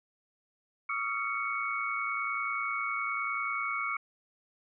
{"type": "tone cluster", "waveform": "sine", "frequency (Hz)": [1133, 1243, 1364, 2225], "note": ["C#6", "D#6", "F6", "C#7"], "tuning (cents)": [37, -2, -41, 6], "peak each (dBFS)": [-38, -37, -37, -33], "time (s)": [0.89, 3.97], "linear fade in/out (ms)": 5, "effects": []}